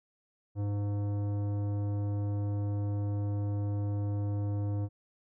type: tone with tanh clipping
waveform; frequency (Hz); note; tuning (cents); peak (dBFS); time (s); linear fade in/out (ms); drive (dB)
triangle; 102.1; G#2; -29; -31; 0.55-4.89; 50; 18
effects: none